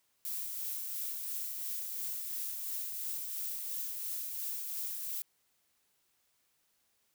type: noise with tremolo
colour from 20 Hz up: violet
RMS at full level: -37 dBFS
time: 0.25-5.22 s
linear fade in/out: 0 ms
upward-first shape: triangle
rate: 2.9 Hz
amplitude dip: 35%
effects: white hiss -75 dBFS RMS until 7.14 s